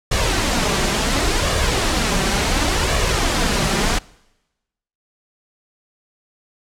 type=noise with flanger; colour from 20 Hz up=pink; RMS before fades=-18 dBFS; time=0.11-3.99 s; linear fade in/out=10 ms; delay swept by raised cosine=1.7 to 5.2 ms; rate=0.7 Hz; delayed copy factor=+0.5; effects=noise-tail reverb RT60 1.0 s tail -24 dB re dry + low-pass 8000 Hz 12 dB/octave